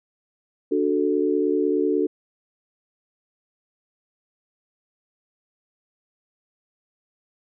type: chord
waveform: sine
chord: D major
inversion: none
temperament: equal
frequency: 293.7 / 370 / 440 Hz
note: D4 / F#4 / A4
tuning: 0 / 0 / 0 cents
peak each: -23 dBFS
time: 0.71-2.07 s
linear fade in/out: 10 ms
effects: none